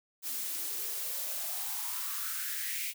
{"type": "noise with high-pass filter sweep", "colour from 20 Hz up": "blue", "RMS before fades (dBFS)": -36, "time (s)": [0.22, 2.94], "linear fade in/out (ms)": 50, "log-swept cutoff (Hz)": [230, 2400], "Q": 4.9, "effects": []}